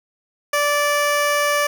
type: tone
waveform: 15% pulse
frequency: 583 Hz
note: D5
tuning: 13 cents flat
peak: -10 dBFS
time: 0.53-1.67 s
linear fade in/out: 5 ms
effects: none